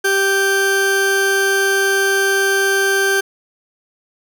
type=tone pair together; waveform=40% pulse; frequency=391.5 / 1566 Hz; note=G4 / G6; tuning=-2 / -2 cents; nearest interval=2 octaves; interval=2400 cents; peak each=-16 dBFS; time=0.04-3.21 s; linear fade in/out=10 ms; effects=none